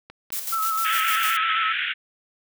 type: clicks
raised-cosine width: 0.3 ms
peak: -25 dBFS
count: 2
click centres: 0.1 / 0.304 s
type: noise with tremolo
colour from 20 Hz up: blue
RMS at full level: -28 dBFS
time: 0.32-1.37 s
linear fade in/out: 5 ms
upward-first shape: square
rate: 6.6 Hz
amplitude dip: 50%
type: tone with vibrato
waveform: sine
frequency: 1312 Hz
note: E6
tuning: 9 cents flat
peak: -22 dBFS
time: 0.52-1.73 s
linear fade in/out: 10 ms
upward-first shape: square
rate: 7.7 Hz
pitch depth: 27 cents each way
type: band-pass noise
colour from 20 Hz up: pink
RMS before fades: -26 dBFS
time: 0.84-1.94 s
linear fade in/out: 20 ms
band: 1400 to 3400 Hz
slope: 96 dB/octave
effects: none